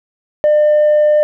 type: tone with tanh clipping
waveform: triangle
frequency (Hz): 601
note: D5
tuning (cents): +40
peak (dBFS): -8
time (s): 0.44-1.23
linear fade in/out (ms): 0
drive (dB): 6
effects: none